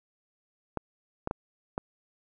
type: clicks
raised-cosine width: 1 ms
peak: -16 dBFS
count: 4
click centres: 0.773 / 1.274 / 1.311 / 1.779 s
effects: none